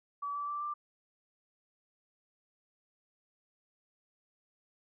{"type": "tone with pitch steps", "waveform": "sine", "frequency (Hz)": [1146, 1158, 1170.1, 1182.3], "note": ["D6", "D6", "D6", "D6"], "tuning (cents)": [-43, -25, -7, 11], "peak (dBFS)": -34, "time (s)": [0.22, 0.74], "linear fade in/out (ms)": 10, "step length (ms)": 130, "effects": []}